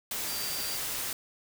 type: tone in noise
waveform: sine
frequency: 4699 Hz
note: D8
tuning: in tune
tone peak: -38 dBFS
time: 0.27-0.77 s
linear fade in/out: 2 ms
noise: white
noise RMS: -34 dBFS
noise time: 0.11-1.13 s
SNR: -7 dB
effects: none